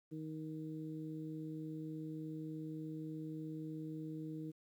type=harmonic tone; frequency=156.6 Hz; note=D#3; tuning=11 cents sharp; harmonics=1 / 2 / 3; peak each=-46 / -44 / -54 dBFS; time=0.11-4.52 s; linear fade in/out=20 ms; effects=12-bit